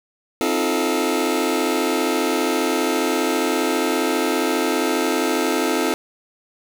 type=chord; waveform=sawtooth; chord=F dominant seventh; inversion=second; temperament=just; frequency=261.9 / 314.3 / 349.2 / 436.5 Hz; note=C4 / Eb4 / F4 / A4; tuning=+2 / +18 / 0 / -14 cents; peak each=-20 dBFS; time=0.41-5.94 s; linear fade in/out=0 ms; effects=none